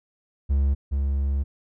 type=tone pair in turn; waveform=triangle; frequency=69.3 / 69.3 Hz; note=C#2 / C#2; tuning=0 / 0 cents; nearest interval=unison; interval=0 cents; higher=neither; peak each=-16 / -19 dBFS; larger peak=first; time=0.49-0.75 / 0.91-1.44 s; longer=second; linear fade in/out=20 ms; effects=none